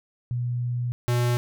sine / square tone pair in turn, 121.9 / 121.32 Hz, B2 / B2, -22 / -30 cents, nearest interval unison, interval 8 cents, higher first, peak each -24 / -21 dBFS, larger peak second, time 0.31-0.92 / 1.08-1.37 s, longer first, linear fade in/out 0 ms, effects none

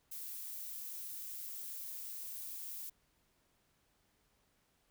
violet noise, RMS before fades -45 dBFS, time 0.11-2.9 s, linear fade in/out 10 ms, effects pink hiss -75 dBFS RMS until 4.9 s

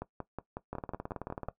two click trains, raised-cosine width 1 ms, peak -23 / -23 dBFS, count 15 / 9, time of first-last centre 0.73-1.487 / 0.02-1.485 s, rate 18.5 / 5.46 Hz, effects noise-tail reverb RT60 0.1 s tail -17 dB re dry

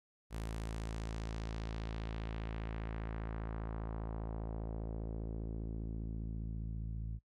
sawtooth tone with low-pass filter sweep, 55 Hz, A1, in tune, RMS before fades -41 dBFS, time 0.3-7.2 s, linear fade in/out 50 ms, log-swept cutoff 12000 to 130 Hz, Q 1.2, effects noise-tail reverb RT60 0.1 s tail -22 dB re dry

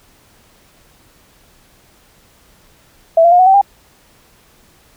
sine tone with pitch steps, 659.3 / 685.3 / 712.4 / 740.5 / 769.7 / 800.1 Hz, E5 / F5 / F5 / F#5 / G5 / G5, 0 / -33 / +34 / +1 / -32 / +35 cents, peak -5 dBFS, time 3.17-3.614 s, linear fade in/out 5 ms, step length 74 ms, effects pink hiss -50 dBFS RMS until 4.96 s

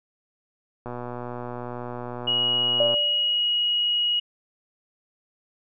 click train, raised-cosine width 1 ms, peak -20 dBFS, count 255, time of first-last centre 0.86-2.942 s, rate 122 Hz
sine tone, 2898 Hz, F#7, 37 cents flat, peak -20 dBFS, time 2.27-4.2 s, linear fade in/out 10 ms
sine tone with exponential decay, 587.3 Hz, D5, in tune, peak -17 dBFS, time 2.8-3.4 s, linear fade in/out 2 ms, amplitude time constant 130 ms
effects none

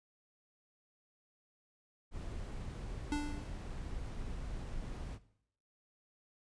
brown noise, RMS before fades -42 dBFS, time 2.11-5.19 s, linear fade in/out 50 ms
square tone with exponential decay, 293.7 Hz, D4, in tune, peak -32 dBFS, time 3.12-3.72 s, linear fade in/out 0 ms, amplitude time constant 130 ms
effects noise-tail reverb RT60 0.7 s tail -17 dB re dry + resampled to 22050 Hz

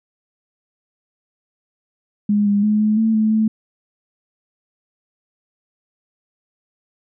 sine tone with pitch steps, 206.8 / 203.1 / 211.8 / 213.6 / 222.4 / 217.1 / 218.6 Hz, G#3 / G#3 / G#3 / G#3 / A3 / A3 / A3, -7 / -38 / +34 / +49 / +19 / -23 / -11 cents, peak -13 dBFS, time 2.29-3.48 s, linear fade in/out 5 ms, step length 170 ms, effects none

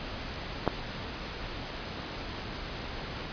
clicks, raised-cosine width 1 ms, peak -23 / -9 dBFS, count 2, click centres 0.666 / 0.677 s, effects pink hiss -38 dBFS RMS until 3.32 s + resampled to 11025 Hz

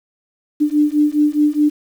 sine beating tone pair, 295.4 / 300.2 Hz, D4 / D4, +10 / +38 cents, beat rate 4.8 Hz, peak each -15 dBFS, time 0.6-1.7 s, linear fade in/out 20 ms, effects 7-bit

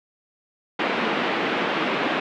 pink band-pass noise, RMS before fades -24 dBFS, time 0.79-2.2 s, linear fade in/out 5 ms, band 220 to 3100 Hz, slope 24 dB/octave, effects none

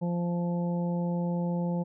harmonic tone, 173.7 Hz, F3, 9 cents flat, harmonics 1 / 2 / 3 / 4 / 5, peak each -27 / -40 / -36 / -47 / -41 dBFS, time 0.01-1.84 s, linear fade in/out 20 ms, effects none

